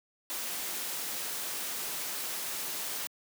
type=noise; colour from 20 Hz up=white; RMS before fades=-36 dBFS; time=0.3-3.07 s; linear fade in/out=0 ms; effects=high-pass 200 Hz 12 dB/octave